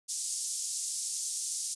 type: band-pass noise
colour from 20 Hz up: pink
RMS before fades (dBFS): -35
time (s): 0.08-1.75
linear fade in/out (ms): 20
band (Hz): 6000 to 10000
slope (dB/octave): 24
effects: resampled to 24000 Hz